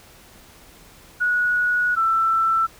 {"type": "tone pair in turn", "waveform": "sine", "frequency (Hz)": [1461, 1332.5], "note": ["F#6", "E6"], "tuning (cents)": [-22, 18], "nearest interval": "major second", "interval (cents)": 160, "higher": "first", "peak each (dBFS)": [-17, -16], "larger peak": "second", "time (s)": [[1.2, 1.96], [1.96, 2.67]], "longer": "first", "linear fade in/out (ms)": 20, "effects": ["pink hiss -48 dBFS RMS until 2.79 s"]}